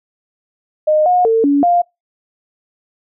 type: tone with pitch steps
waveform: sine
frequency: 614 / 721 / 450.7 / 284.3 / 700 Hz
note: D#5 / F#5 / A4 / C#4 / F5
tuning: -23 / -45 / +42 / +44 / +4 cents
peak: -9 dBFS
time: 0.87-1.82 s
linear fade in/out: 10 ms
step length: 190 ms
effects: noise-tail reverb RT60 0.2 s tail -26 dB re dry